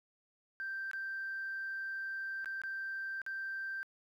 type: tone with dropouts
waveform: sine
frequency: 1568 Hz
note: G6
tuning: in tune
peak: -36 dBFS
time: 0.6-3.83 s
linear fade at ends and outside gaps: 0 ms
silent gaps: 0.913-0.933 / 2.445-2.458 / 2.617-2.636 / 3.217-3.264 s
effects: tanh soft clip ceiling -33 dBFS + 12-bit